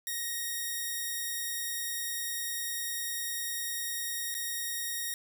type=tone with dropouts; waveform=5% pulse; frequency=1870 Hz; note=A#6; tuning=5 cents sharp; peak=-22 dBFS; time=0.07-5.14 s; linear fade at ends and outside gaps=1 ms; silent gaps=4.343-4.349 s; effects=none